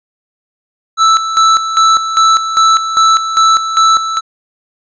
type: tone with tremolo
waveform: square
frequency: 1318.5 Hz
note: E6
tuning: in tune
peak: -6 dBFS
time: 0.97-4.21 s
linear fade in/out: 50 ms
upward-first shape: square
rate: 2.5 Hz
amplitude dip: 65%
effects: resampled to 16000 Hz